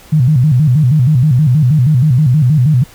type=tone with vibrato; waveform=sine; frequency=138.59 Hz; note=C#3; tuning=in tune; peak=-6 dBFS; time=0.12-2.84 s; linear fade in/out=10 ms; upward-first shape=square; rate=6.3 Hz; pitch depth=190 cents each way; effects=pink hiss -40 dBFS RMS until 2.94 s